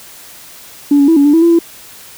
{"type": "tone with pitch steps", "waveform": "sine", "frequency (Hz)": [286.8, 281.2, 327.5, 283.4, 291.8, 327.6, 338.2, 335.7], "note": ["D4", "C#4", "E4", "C#4", "D4", "E4", "E4", "E4"], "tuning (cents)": [-41, 25, -11, 38, -11, -11, 44, 32], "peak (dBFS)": -4, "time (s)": [0.91, 1.59], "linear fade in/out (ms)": 5, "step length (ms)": 85, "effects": ["tanh soft clip ceiling -1 dBFS", "white hiss -36 dBFS RMS until 2.17 s"]}